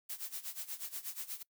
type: noise with tremolo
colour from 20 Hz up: blue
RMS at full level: -40 dBFS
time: 0.09-1.43 s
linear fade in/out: 10 ms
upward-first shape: sine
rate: 8.3 Hz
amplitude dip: 85%
effects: noise-tail reverb RT60 0.1 s tail -23 dB re dry